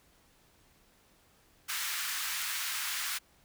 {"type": "high-pass noise", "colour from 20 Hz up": "pink", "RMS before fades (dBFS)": -35, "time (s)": [1.68, 3.19], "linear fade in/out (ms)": 20, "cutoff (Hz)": 1300, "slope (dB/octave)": 24, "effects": ["pink hiss -65 dBFS RMS until 3.44 s"]}